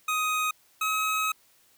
25% pulse tone pair in turn, 1252 / 1276.1 Hz, D#6 / D#6, +10 / +43 cents, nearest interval unison, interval 33 cents, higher second, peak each -21 dBFS, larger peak neither, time 0.08-0.51 / 0.81-1.32 s, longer second, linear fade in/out 5 ms, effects white hiss -62 dBFS RMS until 1.77 s

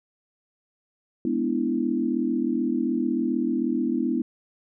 sine chord, E dominant seventh, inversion first, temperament equal, 207.7 / 246.9 / 293.7 / 329.6 Hz, G#3 / B3 / D4 / E4, 0 / 0 / 0 / 0 cents, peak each -31 / -25 / -29 / -27 dBFS, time 1.25-4.22 s, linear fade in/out 2 ms, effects none

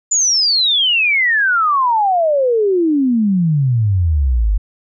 sine exponential sweep, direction down, 7110 to 47.07 Hz, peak -11 dBFS, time 0.11-4.58 s, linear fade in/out 10 ms, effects none

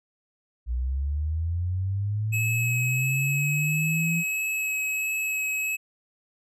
sine linear sweep, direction up, 58.27 to 169 Hz, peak -24 dBFS, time 0.66-4.24 s, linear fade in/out 50 ms
square tone with vibrato, 2570 Hz, E7, 45 cents flat, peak -26 dBFS, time 2.32-5.77 s, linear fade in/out 20 ms, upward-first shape sine, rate 1.5 Hz, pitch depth 9 cents each way
effects none

